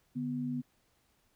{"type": "tone pair together", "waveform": "sine", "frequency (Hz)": [146.26, 246.9], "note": ["D3", "B3"], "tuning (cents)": [-7, 0], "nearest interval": "major sixth", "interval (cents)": 907, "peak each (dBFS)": [-39, -33], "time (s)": [0.15, 0.62], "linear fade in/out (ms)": 20, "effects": ["pink hiss -72 dBFS RMS until 1.35 s"]}